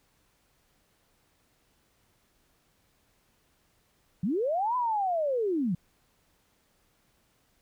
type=linear two-way sweep; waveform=sine; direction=up then down; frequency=156.8 to 1017 to 156.8 Hz; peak=-25 dBFS; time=4.23-5.75 s; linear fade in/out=5 ms; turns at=4.76 s; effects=pink hiss -69 dBFS RMS until 7.61 s